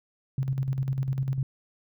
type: tone with tremolo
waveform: sine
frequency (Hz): 133.5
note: C3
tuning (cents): +35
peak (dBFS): -23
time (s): 0.38-1.43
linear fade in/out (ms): 2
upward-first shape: square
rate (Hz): 10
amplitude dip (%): 55
effects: none